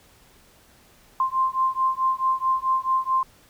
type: beating tone pair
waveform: sine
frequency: 1046.5 / 1051.1 Hz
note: C6 / C6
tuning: 0 / +8 cents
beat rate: 4.6 Hz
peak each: -23 dBFS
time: 1.2-3.23 s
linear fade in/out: 2 ms
effects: pink hiss -55 dBFS RMS until 3.49 s